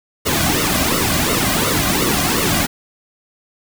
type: noise with flanger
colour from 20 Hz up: pink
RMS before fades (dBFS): -17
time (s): 0.25-2.67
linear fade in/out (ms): 20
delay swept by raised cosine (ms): 1.2 to 2.3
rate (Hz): 2.8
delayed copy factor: -0.75
effects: none